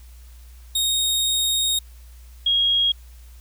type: tone pair in turn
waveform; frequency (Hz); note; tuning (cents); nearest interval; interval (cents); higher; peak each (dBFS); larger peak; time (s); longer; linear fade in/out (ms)
sawtooth / sine; 3729 / 3279; A#7 / G#7; 0 / -23; major second; 223; first; -16; neither; 0.75-1.79 / 2.46-2.92; first; 5
effects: added 60 Hz sine -41 dBFS peak until 3.4 s + white hiss -55 dBFS RMS until 3.4 s